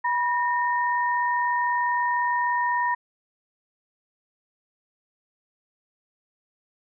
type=tone pair together; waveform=sine; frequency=973 / 1836.8 Hz; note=B5 / A#6; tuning=-26 / -26 cents; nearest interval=major seventh; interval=1100 cents; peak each=-22 / -27 dBFS; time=0.04-2.95 s; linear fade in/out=10 ms; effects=none